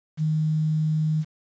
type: tone with quantisation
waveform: sine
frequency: 155.56 Hz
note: D#3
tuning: in tune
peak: -20 dBFS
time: 0.17-1.25 s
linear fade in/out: 50 ms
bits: 8
effects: resampled to 16000 Hz